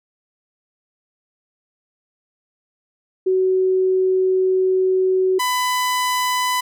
sine / sawtooth tone pair in turn, 374.6 / 1000.1 Hz, F#4 / B5, +21 / +21 cents, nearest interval octave + perfect fourth, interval 1700 cents, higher second, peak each -14 dBFS, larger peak neither, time 3.26-5.39 / 5.39-6.61 s, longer first, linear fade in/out 10 ms, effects none

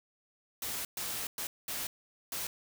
white noise bursts at uneven times, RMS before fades -37 dBFS, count 5, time 0.62-0.85 / 0.97-1.27 / 1.38-1.47 / 1.68-1.87 / 2.32-2.47 s, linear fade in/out 2 ms, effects none

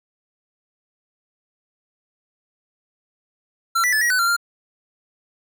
square tone with pitch steps, 1357 / 1967 / 1736 / 1906 / 1500 / 1378 / 1395 Hz, E6 / B6 / A6 / A#6 / F#6 / F6 / F6, +50 / -7 / -24 / +38 / +23 / -24 / -2 cents, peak -17 dBFS, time 3.75-4.366 s, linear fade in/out 10 ms, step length 88 ms, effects none

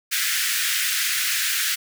pink high-pass noise, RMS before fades -23 dBFS, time 0.11-1.76 s, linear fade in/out 20 ms, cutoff 1500 Hz, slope 48 dB/octave, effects none

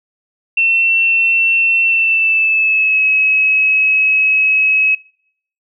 sine tone with pitch glide, 2699 to 2564 Hz, E7 to E7, +40 to -49 cents, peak -10 dBFS, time 0.57-4.95 s, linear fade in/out 5 ms, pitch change -89 cents, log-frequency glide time 1.84-3.04 s, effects noise-tail reverb RT60 0.7 s tail -26 dB re dry

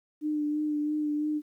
sine tone with vibrato, 300 Hz, D4, 37 cents sharp, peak -26 dBFS, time 0.21-1.42 s, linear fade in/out 50 ms, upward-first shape sine, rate 3 Hz, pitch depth 22 cents each way, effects 11-bit

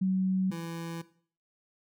sine / 25% pulse tone pair in turn, 188.1 / 166.9 Hz, F#3 / E3, +29 / +22 cents, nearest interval major second, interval 207 cents, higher first, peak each -24 / -32 dBFS, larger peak first, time 0.01-0.51 / 0.51-1.02 s, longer second, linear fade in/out 10 ms, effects noise-tail reverb RT60 0.5 s tail -17 dB re dry

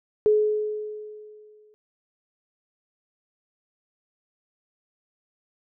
sine tone with exponential decay, 424.9 Hz, G#4, 40 cents sharp, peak -14 dBFS, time 0.26-1.74 s, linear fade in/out 0 ms, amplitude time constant 320 ms, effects none

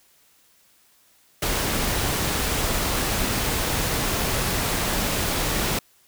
pink noise, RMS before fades -24 dBFS, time 1.42-5.79 s, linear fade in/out 5 ms, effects white hiss -59 dBFS RMS until 6.07 s

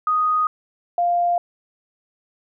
sine tone pair in turn, 1244.5 / 698.5 Hz, D#6 / F5, 0 / 0 cents, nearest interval minor seventh, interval 1000 cents, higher first, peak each -16 dBFS, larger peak neither, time 0.07-0.47 / 0.98-1.38 s, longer neither, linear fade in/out 2 ms, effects none

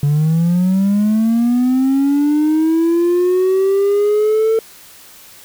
triangle linear sweep, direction up, 141.6 to 450 Hz, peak -8 dBFS, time 0.03-4.59 s, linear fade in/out 2 ms, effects tanh soft clip ceiling -6 dBFS + white hiss -41 dBFS RMS until 5.44 s

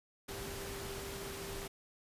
sine tone in noise, 394.3 Hz, G4, 10 cents sharp, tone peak -46 dBFS, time 0.28-1.68 s, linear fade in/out 10 ms, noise pink, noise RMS -44 dBFS, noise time 0.28-1.68 s, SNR -5 dB, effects resampled to 32000 Hz

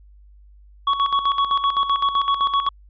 square tone with tremolo, 1117 Hz, C#6, 13 cents sharp, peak -16 dBFS, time 0.87-2.69 s, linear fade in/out 5 ms, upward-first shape square, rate 7.8 Hz, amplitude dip 65%, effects added 50 Hz sine -45 dBFS peak until 2.89 s + resampled to 11025 Hz

